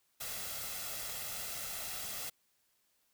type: noise with comb filter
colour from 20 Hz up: white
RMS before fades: -41 dBFS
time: 0.2-2.3 s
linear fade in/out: 10 ms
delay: 1.5 ms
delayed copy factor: +0.55
effects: white hiss -75 dBFS RMS until 3.13 s